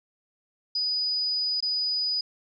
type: tone with dropouts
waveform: sine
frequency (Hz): 4960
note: D#8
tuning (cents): -6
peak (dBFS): -24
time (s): 0.75-2.21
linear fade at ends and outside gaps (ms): 5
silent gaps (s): 1.605-1.625
effects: none